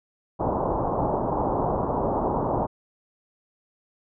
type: low-pass noise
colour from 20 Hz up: white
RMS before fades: -25 dBFS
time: 0.39-2.67 s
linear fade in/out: 20 ms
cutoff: 1000 Hz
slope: 48 dB/octave
effects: none